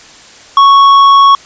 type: tone with tanh clipping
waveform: triangle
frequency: 1108.7 Hz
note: C#6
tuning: in tune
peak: -3 dBFS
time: 0.57-1.35 s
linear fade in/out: 2 ms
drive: 12 dB
effects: white hiss -36 dBFS RMS until 1.45 s + resampled to 16000 Hz